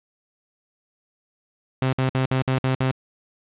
sawtooth tone bursts, 130.81 Hz, C3, in tune, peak -15 dBFS, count 7, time 1.82-2.914 s, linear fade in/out 2 ms, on 110 ms, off 54 ms, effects resampled to 8000 Hz + 7-bit

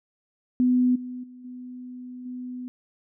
sine tone with level steps, 250.1 Hz, B3, 22 cents sharp, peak -17 / -32 / -42 / -36 / -32 dBFS, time 0.6-2.68 s, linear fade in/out 0 ms, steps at 0.95 / 1.23 / 1.44 / 2.25 s, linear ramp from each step 10 ms, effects none

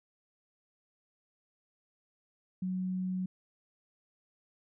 sine tone, 185 Hz, F#3, in tune, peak -31 dBFS, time 2.62-3.26 s, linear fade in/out 5 ms, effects none

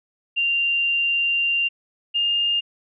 sine tone pair in turn, 2781 / 2817 Hz, F7 / F7, -8 / +14 cents, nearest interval unison, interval 22 cents, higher second, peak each -18 dBFS, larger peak neither, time 0.36-1.69 / 2.14-2.61 s, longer first, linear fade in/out 20 ms, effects none

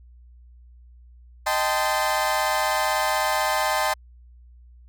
30% pulse chord, A half-diminished seventh, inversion second, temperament equal with one note detuned, 622.3 / 784 / 880 / 1033.3 Hz, Eb5 / G5 / A5 / C6, 0 / 0 / 0 / -22 cents, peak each -24 dBFS, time 1.46-3.94 s, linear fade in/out 10 ms, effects added 60 Hz sine -46 dBFS peak until 4.88 s

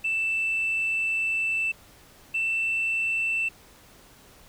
sine tone pair in turn, 2655 / 2670 Hz, E7 / E7, +12 / +22 cents, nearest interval unison, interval 10 cents, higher second, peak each -22 dBFS, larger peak neither, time 0.04-1.72 / 2.34-3.49 s, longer first, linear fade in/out 10 ms, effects tanh soft clip ceiling -20 dBFS + pink hiss -53 dBFS RMS until 4.48 s

